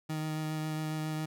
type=tone with vibrato; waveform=30% pulse; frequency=155.56 Hz; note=D#3; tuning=in tune; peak=-30 dBFS; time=0.09-1.26 s; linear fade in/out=10 ms; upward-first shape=sine; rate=7.3 Hz; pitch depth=11 cents each way; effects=none